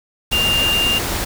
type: tone in noise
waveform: sine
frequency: 2800 Hz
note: F7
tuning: 4 cents sharp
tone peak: -15 dBFS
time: 0.32-0.99 s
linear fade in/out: 10 ms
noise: pink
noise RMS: -22 dBFS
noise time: 0.31-1.25 s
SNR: +4 dB
effects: none